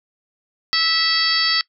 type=harmonic tone; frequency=654 Hz; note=E5; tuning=14 cents flat; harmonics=2 / 3 / 4 / 5 / 6 / 7 / 8; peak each=-26 / -23 / -30 / -26 / -27 / -19 / -24 dBFS; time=0.73-1.61 s; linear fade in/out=0 ms; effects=noise-tail reverb RT60 0.1 s tail -21 dB re dry